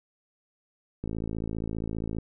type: click train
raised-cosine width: 3 ms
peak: -20 dBFS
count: 64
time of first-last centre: 1.04-2.185 s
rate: 55 Hz
effects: none

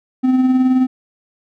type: tone with tremolo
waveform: triangle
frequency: 257.2 Hz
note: C4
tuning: 30 cents flat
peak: -7 dBFS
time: 0.23-0.87 s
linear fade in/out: 20 ms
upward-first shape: sine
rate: 19 Hz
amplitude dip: 40%
effects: none

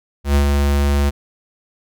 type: tone with ADSR envelope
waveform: square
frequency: 71 Hz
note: C#2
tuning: 42 cents sharp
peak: -11 dBFS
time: 0.24-1.11 s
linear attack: 110 ms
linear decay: 97 ms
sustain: -3 dB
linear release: 25 ms
effects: none

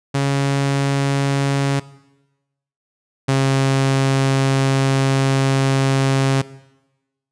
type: tone pair in turn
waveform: sawtooth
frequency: 138.7 / 135.14 Hz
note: C#3 / C#3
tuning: +1 / -44 cents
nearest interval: unison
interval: 45 cents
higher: first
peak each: -12 / -10 dBFS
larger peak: second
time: 0.14-1.8 / 3.28-6.42 s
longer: second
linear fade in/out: 10 ms
effects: noise-tail reverb RT60 1.0 s tail -19 dB re dry + resampled to 22050 Hz

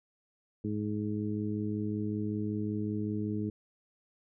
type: harmonic tone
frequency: 105.3 Hz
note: G#2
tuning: 24 cents sharp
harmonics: 1 / 2 / 3 / 4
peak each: -36 / -34 / -36 / -41 dBFS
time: 0.64-3.5 s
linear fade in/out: 5 ms
effects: none

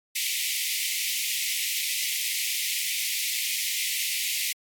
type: high-pass noise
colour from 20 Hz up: pink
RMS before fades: -28 dBFS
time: 0.15-4.53 s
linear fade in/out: 10 ms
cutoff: 2000 Hz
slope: 96 dB/octave
effects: AAC 64 kbps

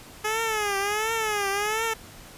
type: tone with vibrato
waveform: 10% pulse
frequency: 422.9 Hz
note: G#4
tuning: 31 cents sharp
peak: -16 dBFS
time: 0.24-1.94 s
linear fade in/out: 10 ms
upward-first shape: triangle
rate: 1.4 Hz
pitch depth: 140 cents each way
effects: pink hiss -46 dBFS RMS until 2.37 s + resampled to 32000 Hz

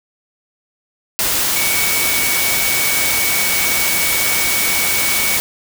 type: tone in noise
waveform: sine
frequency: 2246 Hz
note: C#7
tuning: 22 cents sharp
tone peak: -20 dBFS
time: 1.56-5.37 s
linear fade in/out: 0 ms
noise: white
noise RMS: -17 dBFS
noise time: 1.19-5.4 s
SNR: -6 dB
effects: none

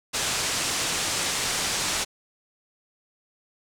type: low-pass noise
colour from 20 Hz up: white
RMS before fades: -27 dBFS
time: 0.13-2.05 s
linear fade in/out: 20 ms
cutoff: 8400 Hz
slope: 24 dB/octave
effects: none

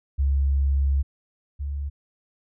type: tone pair in turn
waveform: sine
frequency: 69 / 70.98 Hz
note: C#2 / C#2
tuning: -7 / +42 cents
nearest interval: unison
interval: 49 cents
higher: second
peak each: -18 / -26 dBFS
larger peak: first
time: 0.18-1.03 / 1.59-1.9 s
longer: first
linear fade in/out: 20 ms
effects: none

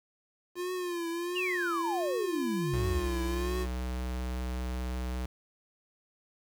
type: tone with vibrato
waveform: square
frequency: 350.3 Hz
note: F4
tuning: 5 cents sharp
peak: -33 dBFS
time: 0.55-3.67 s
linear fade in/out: 50 ms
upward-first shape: triangle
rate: 1.4 Hz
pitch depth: 91 cents each way
type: exponential sweep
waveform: sine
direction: down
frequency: 2960 to 59 Hz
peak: -30 dBFS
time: 1.35-3.09 s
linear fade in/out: 20 ms
type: tone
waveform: square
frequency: 62.6 Hz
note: B1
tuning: 24 cents sharp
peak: -32 dBFS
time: 2.73-5.26 s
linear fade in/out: 5 ms
effects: 9-bit

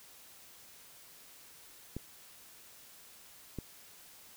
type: clicks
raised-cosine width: 3 ms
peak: -25 dBFS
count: 2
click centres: 1.966 / 3.587 s
effects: white hiss -56 dBFS RMS until 4.36 s

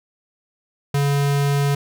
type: tone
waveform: square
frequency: 141.7 Hz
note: C#3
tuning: 38 cents sharp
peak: -17 dBFS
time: 0.94-1.75 s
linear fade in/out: 5 ms
effects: none

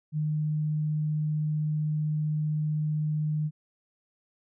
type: tone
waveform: sine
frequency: 152.6 Hz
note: D#3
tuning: 33 cents flat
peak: -25 dBFS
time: 0.12-3.51 s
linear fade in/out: 50 ms
effects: none

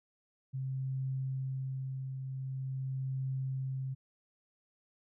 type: tone with tremolo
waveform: sine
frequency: 132.5 Hz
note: C3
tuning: 22 cents sharp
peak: -32 dBFS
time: 0.53-3.95 s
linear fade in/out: 20 ms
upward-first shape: triangle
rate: 0.45 Hz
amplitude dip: 45%
effects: none

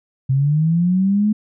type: linear sweep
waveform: sine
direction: up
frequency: 130 to 215.7 Hz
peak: -13 dBFS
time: 0.29-1.33 s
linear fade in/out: 10 ms
effects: none

